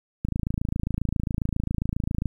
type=click train; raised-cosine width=5 ms; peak=-13 dBFS; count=56; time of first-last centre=0.25-2.257 s; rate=27.4 Hz; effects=9-bit